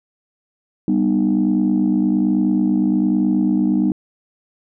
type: chord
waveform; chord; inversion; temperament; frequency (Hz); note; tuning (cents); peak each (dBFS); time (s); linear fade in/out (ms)
sine; G augmented; none; just; 196 / 245 / 306.2; G3 / B3 / D#4; 0 / -14 / -28; -17 / -18 / -17; 0.88-3.92; 2
effects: tanh soft clip ceiling -8 dBFS